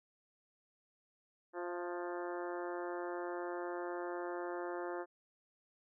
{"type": "harmonic tone with a mistuned harmonic", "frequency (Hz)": 175.9, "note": "F3", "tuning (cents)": 13, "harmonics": [2, 3, 4, 5, 6, 7, 8, 9, 10], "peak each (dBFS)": [-41, -45, -47, -49, -51, -52, -53, -54, -55], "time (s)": [1.53, 5.06], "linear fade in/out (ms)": 50, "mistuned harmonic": 4, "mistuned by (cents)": -20, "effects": []}